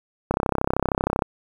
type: click train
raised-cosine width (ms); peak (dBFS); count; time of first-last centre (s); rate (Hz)
1; -6; 31; 0.31-1.222; 32.9
effects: 7-bit